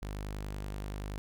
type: tone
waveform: sawtooth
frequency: 50.5 Hz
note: G#1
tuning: 48 cents flat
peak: -33 dBFS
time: 0.02-1.18 s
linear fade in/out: 0 ms
effects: none